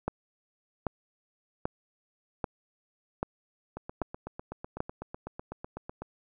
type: two click trains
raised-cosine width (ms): 1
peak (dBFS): -15 / -24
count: 7 / 19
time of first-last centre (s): 0.08-4.804 / 3.77-6.02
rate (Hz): 1.27 / 8
effects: none